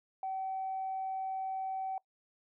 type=tone; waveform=sine; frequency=764 Hz; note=G5; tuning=45 cents flat; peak=-33 dBFS; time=0.23-1.98 s; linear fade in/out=2 ms; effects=noise-tail reverb RT60 0.1 s tail -23 dB re dry + tanh soft clip ceiling -29 dBFS